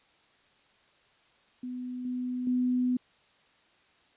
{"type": "tone with level steps", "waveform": "sine", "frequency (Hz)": 250, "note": "B3", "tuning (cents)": 21, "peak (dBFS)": [-34, -30, -24], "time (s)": [1.63, 2.97], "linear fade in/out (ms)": 5, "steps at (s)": [2.05, 2.47], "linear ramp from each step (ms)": 2, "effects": ["white hiss -64 dBFS RMS until 4.16 s", "resampled to 8000 Hz"]}